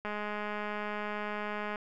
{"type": "click train", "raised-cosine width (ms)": 0.5, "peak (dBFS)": -22, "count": 358, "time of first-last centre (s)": [0.05, 1.758], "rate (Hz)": 209, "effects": []}